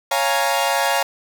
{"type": "chord", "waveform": "sawtooth", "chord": "Bb minor seventh", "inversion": "first", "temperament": "equal", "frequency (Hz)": [554.4, 698.5, 830.6, 932.3], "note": ["Db5", "F5", "Ab5", "Bb5"], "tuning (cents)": [0, 0, 0, 0], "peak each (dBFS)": -19, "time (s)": [0.11, 1.03], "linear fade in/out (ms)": 5, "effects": []}